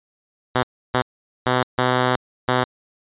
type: tone bursts at uneven times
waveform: 5% pulse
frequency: 126.3 Hz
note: B2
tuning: 39 cents sharp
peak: -5 dBFS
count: 5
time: 0.55-0.63 / 0.94-1.02 / 1.46-1.63 / 1.78-2.16 / 2.48-2.64 s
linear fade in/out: 5 ms
effects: resampled to 8000 Hz